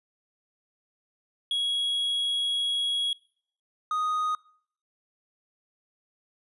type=tone pair in turn; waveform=triangle; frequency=3322 / 1244.3 Hz; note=G#7 / D#6; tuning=0 / 0 cents; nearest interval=octave + perfect fourth; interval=1700 cents; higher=first; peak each=-23 dBFS; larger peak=neither; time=1.51-3.13 / 3.91-4.35 s; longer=first; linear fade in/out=2 ms; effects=noise-tail reverb RT60 0.6 s tail -24 dB re dry + resampled to 24000 Hz